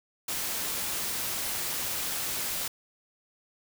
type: noise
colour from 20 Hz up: white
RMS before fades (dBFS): -32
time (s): 0.28-2.68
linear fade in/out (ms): 5
effects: none